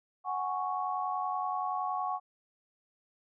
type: chord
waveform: sine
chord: F# suspended second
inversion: none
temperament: equal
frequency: 740 / 830.6 / 1108.7 Hz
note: F#5 / G#5 / C#6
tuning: 0 / 0 / 0 cents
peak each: -34 / -37 / -34 dBFS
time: 0.24-2.2 s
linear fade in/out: 50 ms
effects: none